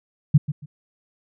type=tone with echo; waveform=sine; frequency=146.83 Hz; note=D3; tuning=in tune; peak=-8 dBFS; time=0.34-0.38 s; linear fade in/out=10 ms; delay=140 ms; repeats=2; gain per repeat=-13 dB; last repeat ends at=0.66 s; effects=none